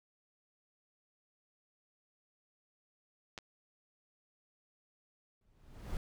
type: clicks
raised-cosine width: 0.2 ms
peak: -25 / -32 dBFS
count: 2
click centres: 3.378 / 3.387 s
type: noise with exponential growth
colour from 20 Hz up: brown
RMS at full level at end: -36 dBFS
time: 5.41-5.97 s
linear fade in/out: 1 ms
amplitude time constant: 120 ms
effects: none